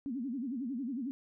sine tone with vibrato, 254.7 Hz, C4, 46 cents flat, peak -34 dBFS, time 0.06-1.11 s, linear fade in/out 0 ms, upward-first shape sine, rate 11 Hz, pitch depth 210 cents each way, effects none

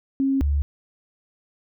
sine tone pair in turn, 270.6 / 71.67 Hz, C#4 / D2, -42 / -42 cents, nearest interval octave + major seventh, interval 2300 cents, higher first, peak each -18 dBFS, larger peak neither, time 0.2-0.41 / 0.41-0.62 s, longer neither, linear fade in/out 0 ms, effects none

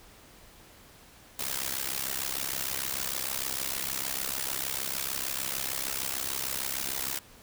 white noise with amplitude modulation, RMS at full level -29 dBFS, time 1.39-7.19 s, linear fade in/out 5 ms, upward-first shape sine, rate 66.6 Hz, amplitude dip 90%, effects pink hiss -54 dBFS RMS until 7.42 s

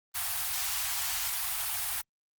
white band-stop noise, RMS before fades -32 dBFS, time 0.14-2.02 s, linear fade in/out 20 ms, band 110 to 670 Hz, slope 96 dB/octave, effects Opus 32 kbps

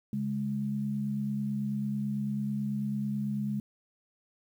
sine tone pair together, 138.59 / 207.7 Hz, C#3 / G#3, 0 / 0 cents, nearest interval perfect fifth, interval 700 cents, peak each -35 / -30 dBFS, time 0.13-3.6 s, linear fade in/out 2 ms, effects 10-bit

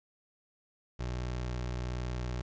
25% pulse tone, 61.4 Hz, B1, 9 cents flat, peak -30 dBFS, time 0.99-2.42 s, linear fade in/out 10 ms, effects resampled to 16000 Hz + 11-bit

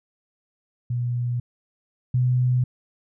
sine tone pair in turn, 121.6 / 125.45 Hz, B2 / B2, -26 / +28 cents, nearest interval minor second, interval 54 cents, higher second, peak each -22 / -17 dBFS, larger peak second, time 0.9-1.4 / 2.14-2.64 s, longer neither, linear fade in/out 5 ms, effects none

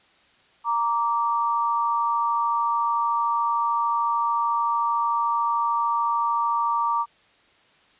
sine tone pair together, 932.3 / 1165.8 Hz, A#5 / D6, 0 / -13 cents, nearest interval major third, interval 387 cents, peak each -23 dBFS, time 0.64-7.06 s, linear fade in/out 50 ms, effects white hiss -58 dBFS RMS until 7.99 s + resampled to 8000 Hz

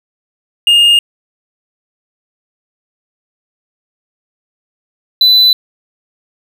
triangle tone pair in turn, 2833 / 3998 Hz, F7 / B7, +24 / +20 cents, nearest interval tritone, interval 596 cents, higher second, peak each -3 dBFS, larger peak neither, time 0.67-0.99 / 5.21-5.53 s, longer neither, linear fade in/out 2 ms, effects none

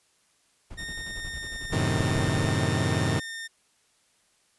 brown noise with tremolo, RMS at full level -38 dBFS, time 0.7-2.57 s, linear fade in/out 10 ms, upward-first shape square, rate 11 Hz, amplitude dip 60%
sawtooth tone with pitch glide, 1838 to 1819 Hz, A#6 to A#6, -25 to -43 cents, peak -31 dBFS, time 0.77-3.48 s, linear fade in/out 20 ms, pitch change -18 cents, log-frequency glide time 0.98-1.95 s
sawtooth chord, F# diminished seventh, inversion none, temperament equal, 92.5 / 110 / 130.81 / 155.56 Hz, F#2 / A2 / C3 / Eb3, 0 / 0 / 0 / 0 cents, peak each -25 dBFS, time 1.72-3.2 s, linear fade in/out 10 ms
effects white hiss -66 dBFS RMS until 4.58 s + resampled to 24000 Hz

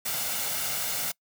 white noise with comb filter, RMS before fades -30 dBFS, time 0.05-1.12 s, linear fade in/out 10 ms, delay 1.4 ms, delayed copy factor +0.5, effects noise-tail reverb RT60 0.1 s tail -24 dB re dry + high-pass 100 Hz 12 dB/octave

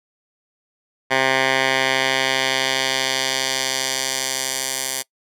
10% pulse tone with band-pass filter sweep, 132.4 Hz, C3, 21 cents sharp, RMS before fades -21 dBFS, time 1.1-5.03 s, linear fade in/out 20 ms, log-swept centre 1800 to 9000 Hz, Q 0.96, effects noise-tail reverb RT60 0.1 s tail -23 dB re dry

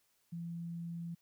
sine tone, 169.3 Hz, E3, 46 cents sharp, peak -39 dBFS, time 0.32-1.15 s, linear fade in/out 10 ms, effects white hiss -75 dBFS RMS until 1.21 s

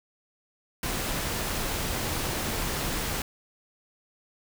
pink noise, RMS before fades -30 dBFS, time 0.83-3.22 s, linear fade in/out 2 ms, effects none

